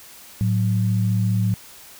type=tone pair together; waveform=sine; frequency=110 / 184.76 Hz; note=A2 / F#3; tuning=0 / -2 cents; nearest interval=major sixth; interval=898 cents; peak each=-18 / -23 dBFS; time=0.41-1.54 s; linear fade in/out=0 ms; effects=white hiss -44 dBFS RMS until 1.99 s